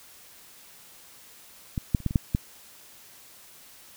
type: clicks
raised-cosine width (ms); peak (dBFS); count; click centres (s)
5; -15 / -8 / -29 / -12 / -20 / -7 / -10; 7; 1.778 / 1.948 / 2.003 / 2.063 / 2.109 / 2.158 / 2.349
effects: white hiss -51 dBFS RMS until 3.96 s